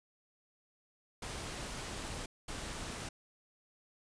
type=noise bursts at uneven times; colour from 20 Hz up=pink; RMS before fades=-42 dBFS; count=2; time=1.22-2.26 / 2.48-3.09 s; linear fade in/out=5 ms; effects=resampled to 22050 Hz